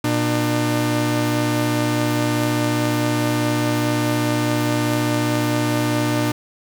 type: tone pair together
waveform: sawtooth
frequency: 119.2 / 300.4 Hz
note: A#2 / D4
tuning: +39 / +39 cents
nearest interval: octave + major third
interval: 1600 cents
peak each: -17 / -16 dBFS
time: 0.04-6.32 s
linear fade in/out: 5 ms
effects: none